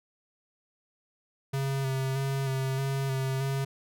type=tone with vibrato; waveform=square; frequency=134.7 Hz; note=C#3; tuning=49 cents flat; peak=-28 dBFS; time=1.53-3.65 s; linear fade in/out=10 ms; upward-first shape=square; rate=1.6 Hz; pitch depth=21 cents each way; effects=none